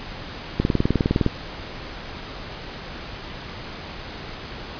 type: click train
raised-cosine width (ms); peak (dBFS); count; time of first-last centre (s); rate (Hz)
3; -5; 14; 0.6-1.263; 19.6
effects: pink hiss -35 dBFS RMS until 4.79 s + resampled to 11025 Hz